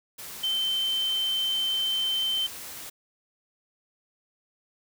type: tone in noise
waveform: sine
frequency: 3095 Hz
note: G7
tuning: 23 cents flat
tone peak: -24 dBFS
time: 0.43-2.47 s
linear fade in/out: 10 ms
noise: white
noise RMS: -40 dBFS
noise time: 0.18-2.9 s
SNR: +13 dB
effects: none